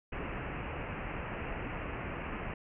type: low-pass noise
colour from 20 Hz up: pink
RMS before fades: -39 dBFS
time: 0.12-2.54 s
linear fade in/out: 5 ms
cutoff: 2800 Hz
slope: 96 dB/octave
effects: none